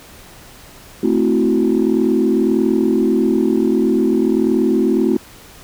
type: chord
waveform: sine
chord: F# half-diminished seventh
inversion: first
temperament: equal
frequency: 220 / 261.6 / 329.6 / 370 Hz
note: A3 / C4 / E4 / F#4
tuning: 0 / 0 / 0 / 0 cents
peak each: -17 dBFS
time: 1.03-5.17 s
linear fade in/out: 5 ms
effects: tanh soft clip ceiling -5 dBFS + pink hiss -41 dBFS RMS until 5.63 s